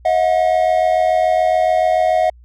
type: tone pair together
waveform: triangle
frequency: 637 / 724 Hz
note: D#5 / F#5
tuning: +41 / -38 cents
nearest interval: major second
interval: 221 cents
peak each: -13 dBFS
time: 0.05-2.3 s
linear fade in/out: 5 ms
effects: added 60 Hz sine -41 dBFS peak until 2.44 s